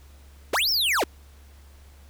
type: linear two-way sweep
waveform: square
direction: up then down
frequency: 232.9 to 5588 to 232.9 Hz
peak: -21 dBFS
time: 0.53-1.04 s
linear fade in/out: 5 ms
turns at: 0.7 s
effects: added 70 Hz sine -47 dBFS peak until 2.09 s + pink hiss -57 dBFS RMS until 2.09 s